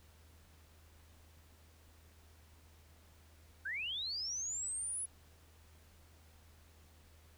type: linear sweep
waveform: sine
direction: up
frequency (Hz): 1480 to 10440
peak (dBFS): -37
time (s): 3.65-5.06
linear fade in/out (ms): 10
effects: added 79 Hz sine -61 dBFS peak until 7.37 s + pink hiss -66 dBFS RMS until 7.37 s